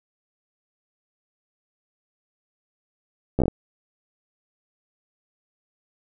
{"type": "slowing click train", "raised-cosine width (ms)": 2, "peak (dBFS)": -8, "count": 6, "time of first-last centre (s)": [3.39, 3.481], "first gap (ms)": 13, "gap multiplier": 1.17, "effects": []}